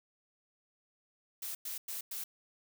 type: noise bursts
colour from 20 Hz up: blue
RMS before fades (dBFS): -40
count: 4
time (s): 1.42-2.24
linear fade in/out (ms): 5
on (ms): 130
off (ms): 100
effects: none